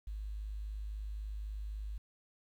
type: tone with quantisation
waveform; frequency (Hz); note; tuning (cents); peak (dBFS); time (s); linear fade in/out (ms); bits
sine; 51.91; G#1; 0; -38; 0.07-1.98; 5; 11
effects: none